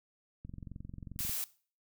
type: click train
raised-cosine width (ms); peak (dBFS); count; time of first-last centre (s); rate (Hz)
5; -32; 20; 0.45-1.294; 22.5
type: noise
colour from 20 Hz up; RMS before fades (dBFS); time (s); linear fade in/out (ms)
blue; -36; 1.19-1.44; 0
effects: noise-tail reverb RT60 0.4 s tail -19 dB re dry